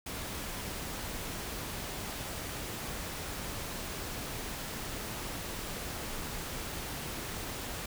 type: noise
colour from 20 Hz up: pink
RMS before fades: -39 dBFS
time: 0.06-7.86 s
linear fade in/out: 5 ms
effects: none